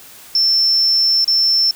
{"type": "tone with dropouts", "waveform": "sine", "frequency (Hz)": 5360, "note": "E8", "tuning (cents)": 28, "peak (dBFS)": -11, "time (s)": [0.35, 1.71], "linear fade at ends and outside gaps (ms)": 2, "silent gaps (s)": [1.245, 1.278], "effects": ["white hiss -40 dBFS RMS until 1.75 s"]}